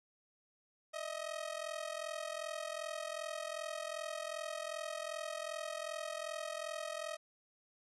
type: ring-modulated tone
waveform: sawtooth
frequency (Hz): 630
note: D#5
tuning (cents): +21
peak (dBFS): -33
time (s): 0.93-7.17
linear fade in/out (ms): 20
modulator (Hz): 21.3
effects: resampled to 24000 Hz + 12-bit